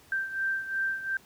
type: beating tone pair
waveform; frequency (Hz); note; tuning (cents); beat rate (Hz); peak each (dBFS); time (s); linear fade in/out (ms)
sine; 1568 / 1570.8; G6 / G6; 0 / +3; 2.8; -29 / -34; 0.12-1.17; 2
effects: pink hiss -57 dBFS RMS until 1.25 s + high-pass 60 Hz 12 dB/octave